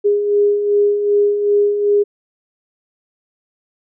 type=beating tone pair; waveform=sine; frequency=408 / 410.6 Hz; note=G#4 / G#4; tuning=-31 / -20 cents; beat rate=2.6 Hz; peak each=-21 / -12 dBFS; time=0.04-2.04 s; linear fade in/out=20 ms; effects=none